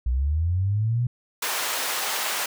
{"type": "linear sweep", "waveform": "sine", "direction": "up", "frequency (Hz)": [58.27, 124.4], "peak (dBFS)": -20, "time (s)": [0.06, 1.07], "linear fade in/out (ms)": 5}
{"type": "high-pass noise", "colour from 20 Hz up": "pink", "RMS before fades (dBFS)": -27, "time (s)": [1.42, 2.46], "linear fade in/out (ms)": 5, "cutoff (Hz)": 810, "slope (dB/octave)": 12}
{"effects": []}